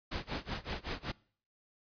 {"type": "noise with tremolo", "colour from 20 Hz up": "pink", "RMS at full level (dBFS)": -36, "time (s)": [0.11, 1.12], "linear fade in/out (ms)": 10, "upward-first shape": "sine", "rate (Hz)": 5.3, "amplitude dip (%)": 95, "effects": ["noise-tail reverb RT60 0.5 s tail -23 dB re dry", "resampled to 11025 Hz"]}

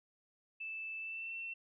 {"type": "tone with pitch glide", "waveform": "sine", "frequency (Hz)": [2637, 2697], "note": ["E7", "E7"], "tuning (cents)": [0, 39], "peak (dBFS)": -40, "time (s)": [0.6, 1.54], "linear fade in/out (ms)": 10, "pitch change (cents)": 39, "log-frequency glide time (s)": [0.99, 1.36], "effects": []}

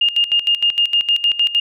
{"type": "tone with tremolo", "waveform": "sine", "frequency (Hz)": 2829, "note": "F7", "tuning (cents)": 22, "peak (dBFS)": -11, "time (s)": [0.01, 1.6], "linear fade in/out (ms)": 5, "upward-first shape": "square", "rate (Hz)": 6.5, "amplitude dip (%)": 80, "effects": []}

